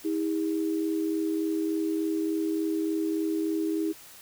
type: tone pair together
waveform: sine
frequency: 320.7 / 404.1 Hz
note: E4 / G#4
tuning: -48 / -47 cents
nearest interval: major third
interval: 401 cents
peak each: -26 / -32 dBFS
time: 0.04-3.93 s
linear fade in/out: 20 ms
effects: white hiss -49 dBFS RMS until 4.21 s